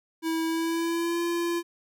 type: tone with pitch glide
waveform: square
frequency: 325.3 to 342.1 Hz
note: E4 to F4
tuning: -23 to -36 cents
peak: -26 dBFS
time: 0.22-1.63 s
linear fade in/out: 50 ms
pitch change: +87 cents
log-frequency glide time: 0.46-1.21 s
effects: none